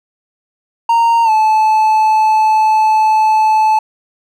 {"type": "tone with pitch glide", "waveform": "triangle", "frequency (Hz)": [926, 869], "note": ["A#5", "A5"], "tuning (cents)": [-12, -22], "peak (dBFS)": -6, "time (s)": [0.89, 3.79], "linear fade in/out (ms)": 5, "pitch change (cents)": -110, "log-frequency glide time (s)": [1.24, 1.3], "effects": []}